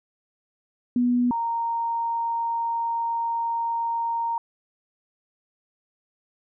sine tone pair in turn, 244.7 / 927.1 Hz, B3 / A#5, -16 / -10 cents, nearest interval octave + major seventh, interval 2306 cents, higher second, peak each -18 / -23 dBFS, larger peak first, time 0.96-1.31 / 1.31-4.38 s, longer second, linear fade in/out 2 ms, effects none

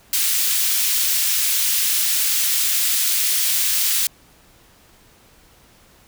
white high-pass noise, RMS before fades -19 dBFS, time 0.13-4.07 s, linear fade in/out 2 ms, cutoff 2400 Hz, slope 12 dB/octave, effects pink hiss -52 dBFS RMS until 6.07 s

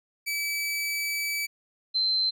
sawtooth / sine tone pair in turn, 2300 / 4098 Hz, D7 / C8, -37 / -37 cents, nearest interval minor seventh, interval 1000 cents, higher second, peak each -24 / -22 dBFS, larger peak second, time 0.26-1.47 / 1.94-2.31 s, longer first, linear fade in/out 20 ms, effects none

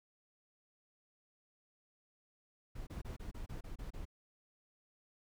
brown noise bursts, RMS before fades -44 dBFS, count 9, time 2.75-4.054 s, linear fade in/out 10 ms, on 120 ms, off 28 ms, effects none

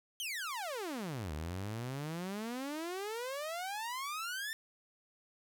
sawtooth exponential two-way sweep, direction down then up, 3228 to 73.42 to 1813 Hz, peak -34 dBFS, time 0.2-4.53 s, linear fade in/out 0 ms, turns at 1.33 s, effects none

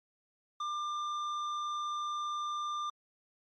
sine tone with tanh clipping, 1194 Hz, D6, 28 cents sharp, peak -35 dBFS, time 0.6-2.9 s, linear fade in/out 5 ms, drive 11 dB, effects MP3 32 kbps

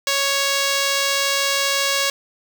5% pulse tone, 554.4 Hz, C#5, in tune, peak -6 dBFS, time 0.07-2.1 s, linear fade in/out 2 ms, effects none

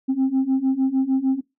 sine beating tone pair, 261.6 / 268.2 Hz, C4 / C4, 0 / +43 cents, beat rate 6.6 Hz, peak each -20 / -18 dBFS, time 0.08-1.41 s, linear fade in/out 20 ms, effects noise-tail reverb RT60 0.2 s tail -20 dB re dry + tanh soft clip ceiling -14 dBFS

